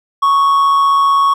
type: tone with amplitude modulation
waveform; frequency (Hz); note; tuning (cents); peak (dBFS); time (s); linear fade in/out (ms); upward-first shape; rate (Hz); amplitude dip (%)
triangle; 1108.7; C#6; 0; -5; 0.22-1.34; 10; sine; 156; 35
effects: none